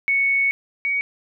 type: tone pair in turn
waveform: sine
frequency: 2217 / 2247 Hz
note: C#7 / C#7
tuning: 0 / +23 cents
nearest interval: unison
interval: 23 cents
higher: second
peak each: -16 / -19 dBFS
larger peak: first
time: 0.08-0.51 / 0.85-1.01 s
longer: first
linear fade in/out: 0 ms
effects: none